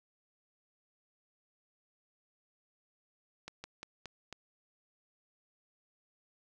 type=slowing click train; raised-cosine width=0.2 ms; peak=-26 dBFS; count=5; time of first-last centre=3.48-4.327 s; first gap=160 ms; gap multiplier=1.19; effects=none